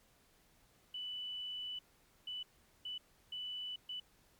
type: tone bursts at uneven times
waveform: sine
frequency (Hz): 2981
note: F#7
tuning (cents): +12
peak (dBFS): -40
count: 5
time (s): 0.94-1.79 / 2.27-2.43 / 2.85-2.98 / 3.32-3.76 / 3.89-4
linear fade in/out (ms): 5
effects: pink hiss -69 dBFS RMS until 4.39 s + MP3 96 kbps